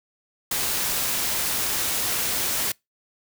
white noise, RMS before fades -25 dBFS, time 0.51-2.72 s, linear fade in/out 5 ms, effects noise-tail reverb RT60 0.2 s tail -26 dB re dry

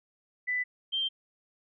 sine tone pair in turn, 1992 / 3155 Hz, B6 / G7, +14 / +10 cents, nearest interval minor sixth, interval 796 cents, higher second, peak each -27 dBFS, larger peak neither, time 0.47-0.64 / 0.92-1.09 s, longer neither, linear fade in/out 20 ms, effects none

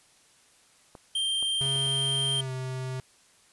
clicks, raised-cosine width 1 ms, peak -30 dBFS, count 5, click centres 0.952 / 1.427 / 1.658 / 1.76 / 1.867 s
square tone, 3165 Hz, G7, 16 cents sharp, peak -26 dBFS, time 1.15-2.41 s, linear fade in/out 5 ms
square tone with pitch glide, 136 to 129.71 Hz, C#3 to C3, -33 to -15 cents, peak -32 dBFS, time 1.61-3 s, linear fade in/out 0 ms, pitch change -82 cents, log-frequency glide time 2.35-2.51 s
effects white hiss -60 dBFS RMS until 3.52 s + resampled to 24000 Hz

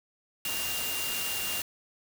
sine tone in noise, 2794 Hz, F7, in tune, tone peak -35 dBFS, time 0.45-1.61 s, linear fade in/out 2 ms, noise white, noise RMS -33 dBFS, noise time 0.45-1.62 s, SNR -5 dB, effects none

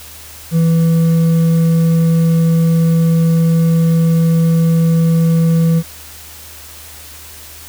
triangle tone with hard clipping, 164.81 Hz, E3, in tune, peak -10 dBFS, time 0.51-5.83 s, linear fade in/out 50 ms, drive 8 dB, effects added 77 Hz sine -40 dBFS peak until 7.68 s + white hiss -35 dBFS RMS until 7.68 s

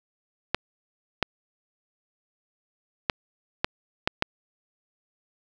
clicks, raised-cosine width 0.3 ms, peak -5 dBFS, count 6, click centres 0.546 / 1.227 / 3.098 / 3.645 / 4.075 / 4.224 s, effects none

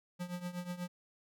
square tone with tremolo, 177.6 Hz, F3, 29 cents sharp, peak -36 dBFS, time 0.19-0.88 s, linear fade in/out 20 ms, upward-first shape triangle, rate 8.2 Hz, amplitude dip 85%, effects none

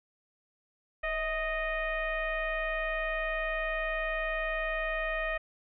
sine tone with frequency modulation, 1250 Hz, D#6, 8 cents sharp, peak -29 dBFS, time 1.03-5.38 s, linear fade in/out 10 ms, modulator 610 Hz, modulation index 1.8, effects none

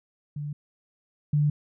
sine tone pair in turn, 146.83 / 147.77 Hz, D3 / D3, 0 / +11 cents, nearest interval unison, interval 11 cents, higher second, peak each -30 / -19 dBFS, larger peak second, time 0.36-0.53 / 1.33-1.5 s, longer neither, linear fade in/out 5 ms, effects none

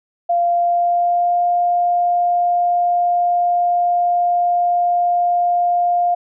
sine tone with pitch glide, 693 to 703.5 Hz, F5 to F5, -14 to +12 cents, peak -13 dBFS, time 0.29-6.15 s, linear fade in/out 10 ms, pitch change +26 cents, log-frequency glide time 0.4-1.42 s, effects none

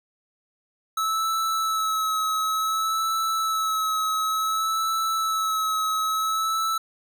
square tone with vibrato, 1300 Hz, E6, 24 cents flat, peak -23 dBFS, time 0.97-6.78 s, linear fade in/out 5 ms, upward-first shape sine, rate 0.56 Hz, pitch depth 23 cents each way, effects none

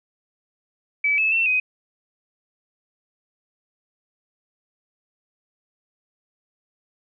sine tone with pitch steps, 2296 / 2603 / 2693 / 2511 Hz, D7 / E7 / E7 / D#7, -40 / -22 / +36 / +15 cents, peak -17 dBFS, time 1.04-1.6 s, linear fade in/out 5 ms, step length 140 ms, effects none

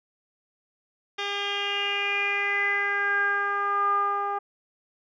10% pulse tone with low-pass filter sweep, 403.5 Hz, G#4, 50 cents flat, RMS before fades -26 dBFS, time 1.18-4.39 s, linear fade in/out 10 ms, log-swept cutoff 3700 to 1000 Hz, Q 6.8, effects none

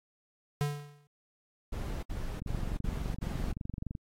square tone with exponential decay, 145.6 Hz, D3, 15 cents flat, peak -26 dBFS, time 0.61-1.07 s, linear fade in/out 0 ms, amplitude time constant 100 ms
brown noise bursts, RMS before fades -36 dBFS, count 5, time 1.72-3.522 s, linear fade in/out 10 ms, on 310 ms, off 63 ms
click train, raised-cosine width 5 ms, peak -25 dBFS, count 37, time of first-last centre 2.42-3.952 s, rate 23.5 Hz
effects AAC 48 kbps

